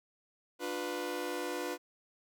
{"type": "chord", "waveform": "sawtooth", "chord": "B diminished", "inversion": "first", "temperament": "just", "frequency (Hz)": [296.3, 355.6, 493.9], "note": ["D4", "F4", "B4"], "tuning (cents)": [15, 31, 0], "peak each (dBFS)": [-37, -35, -35], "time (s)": [0.59, 1.78], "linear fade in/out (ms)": 50, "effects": []}